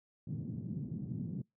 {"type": "band-pass noise", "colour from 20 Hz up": "white", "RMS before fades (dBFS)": -40, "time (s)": [0.27, 1.42], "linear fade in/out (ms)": 5, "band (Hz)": [120, 200], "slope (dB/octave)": 24, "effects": ["noise-tail reverb RT60 0.2 s tail -26 dB re dry"]}